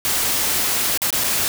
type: noise with dropouts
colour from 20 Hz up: white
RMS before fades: -20 dBFS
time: 0.05-1.48 s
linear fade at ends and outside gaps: 0 ms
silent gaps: 0.975-1.018 / 1.105-1.127 / 1.237-1.242 s
effects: none